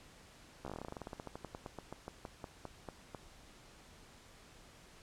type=slowing click train; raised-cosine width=1 ms; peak=-29 dBFS; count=30; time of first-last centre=0.65-3.148 s; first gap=14 ms; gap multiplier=1.11; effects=pink hiss -59 dBFS RMS until 5.02 s + low-pass 9000 Hz 12 dB/octave